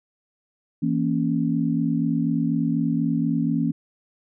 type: chord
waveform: sine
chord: A# diminished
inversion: second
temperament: equal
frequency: 164.81 / 233.1 / 277.2 Hz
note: E3 / A#3 / C#4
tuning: 0 / 0 / 0 cents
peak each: -24 dBFS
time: 0.82-3.72 s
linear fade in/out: 10 ms
effects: none